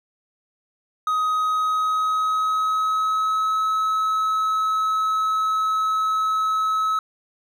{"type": "tone with pitch glide", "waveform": "triangle", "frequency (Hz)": [1257, 1290.1], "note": ["D#6", "E6"], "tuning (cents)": [17, -38], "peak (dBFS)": -17, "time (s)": [1.07, 6.99], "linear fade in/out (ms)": 2, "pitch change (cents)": 45, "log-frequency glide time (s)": [1.24, 3.65], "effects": []}